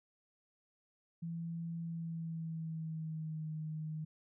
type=tone with pitch glide; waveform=sine; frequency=167 to 155.82 Hz; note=E3 to D#3; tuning=+23 to +3 cents; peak=-38 dBFS; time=1.22-4.05 s; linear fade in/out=10 ms; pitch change=-120 cents; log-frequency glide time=1.81-3.5 s; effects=none